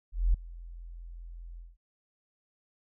sine tone with ADSR envelope, 42.53 Hz, F1, 45 cents flat, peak -19 dBFS, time 0.12-1.77 s, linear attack 220 ms, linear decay 6 ms, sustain -22 dB, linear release 190 ms, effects none

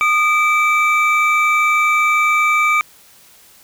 triangle tone pair together, 1228.4 / 2319 Hz, D#6 / D7, -23 / -22 cents, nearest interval major seventh, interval 1101 cents, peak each -13 dBFS, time 0.01-2.81 s, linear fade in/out 0 ms, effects white hiss -47 dBFS RMS until 3.63 s

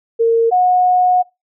sine tone pair in turn, 458.6 / 728 Hz, A#4 / F#5, -28 / -28 cents, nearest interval minor sixth, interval 800 cents, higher second, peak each -9 / -9 dBFS, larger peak neither, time 0.19-0.51 / 0.51-1.23 s, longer second, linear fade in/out 20 ms, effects noise-tail reverb RT60 0.2 s tail -22 dB re dry

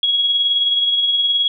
sine tone with tremolo, 3322 Hz, G#7, in tune, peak -12 dBFS, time 0.03-1.48 s, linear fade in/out 2 ms, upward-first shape sine, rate 19 Hz, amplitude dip 40%, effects none

